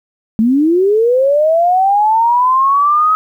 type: linear sweep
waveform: sine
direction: up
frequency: 211.9 to 1276 Hz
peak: -8 dBFS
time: 0.39-3.15 s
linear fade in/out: 0 ms
effects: 8-bit